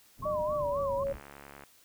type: low-pass noise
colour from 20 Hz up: white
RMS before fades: -44 dBFS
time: 0.17-1.21 s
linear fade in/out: 50 ms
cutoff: 160 Hz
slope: 12 dB/octave
type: tone with vibrato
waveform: sine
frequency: 1046.5 Hz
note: C6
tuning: in tune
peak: -34 dBFS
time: 0.22-1.04 s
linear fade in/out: 10 ms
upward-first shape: sine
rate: 3.8 Hz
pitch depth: 170 cents each way
type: tone with pitch glide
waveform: sine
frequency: 607 to 553.4 Hz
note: D#5 to C#5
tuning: -43 to -3 cents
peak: -29 dBFS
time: 0.25-1.13 s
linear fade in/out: 10 ms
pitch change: -160 cents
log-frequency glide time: 0.5-0.85 s
type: click train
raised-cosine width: 0.5 ms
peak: -32 dBFS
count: 41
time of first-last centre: 1.07-1.637 s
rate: 70.6 Hz
effects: white hiss -61 dBFS RMS until 1.84 s